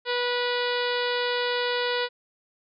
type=harmonic tone with a mistuned harmonic; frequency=488.6 Hz; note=B4; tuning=19 cents flat; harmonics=1 / 2 / 3 / 4 / 5 / 6 / 7 / 8 / 9 / 10; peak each=-27 / -32 / -32 / -34 / -38 / -35 / -36 / -36 / -38 / -42 dBFS; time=0.05-2.09 s; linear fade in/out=50 ms; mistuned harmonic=7; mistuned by=+17 cents; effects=none